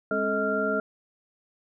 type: tone cluster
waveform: sine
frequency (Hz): 205.8 / 269.1 / 435.9 / 632 / 1386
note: G#3 / C4 / A4 / D#5 / F6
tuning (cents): -16 / +49 / -16 / +27 / -14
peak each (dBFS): -32 / -33 / -29 / -29 / -28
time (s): 0.11-0.8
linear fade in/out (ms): 2
effects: none